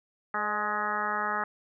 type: harmonic tone with a mistuned harmonic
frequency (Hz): 210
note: G#3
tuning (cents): +19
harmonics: 1 / 2 / 3 / 4 / 5 / 6 / 7 / 8 / 9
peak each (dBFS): -42 / -41 / -40 / -34 / -37 / -31 / -37 / -36 / -39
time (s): 0.34-1.44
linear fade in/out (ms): 2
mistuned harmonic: 3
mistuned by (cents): -35
effects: none

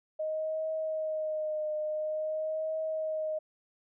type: tone with vibrato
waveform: sine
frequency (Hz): 622.3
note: D#5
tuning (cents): 0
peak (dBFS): -30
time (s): 0.19-3.39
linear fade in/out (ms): 10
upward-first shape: triangle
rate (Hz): 0.48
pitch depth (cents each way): 34
effects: none

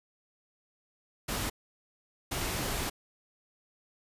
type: noise bursts at uneven times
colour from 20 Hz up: pink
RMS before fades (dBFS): -33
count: 2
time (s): 1.28-1.5 / 2.31-2.9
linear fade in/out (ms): 10
effects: resampled to 32000 Hz

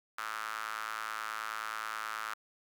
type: tone with high-pass filter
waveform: sawtooth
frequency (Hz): 109.4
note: A2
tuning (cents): -9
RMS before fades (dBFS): -39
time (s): 0.18-2.34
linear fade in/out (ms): 5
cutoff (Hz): 1300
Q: 4.6
effects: none

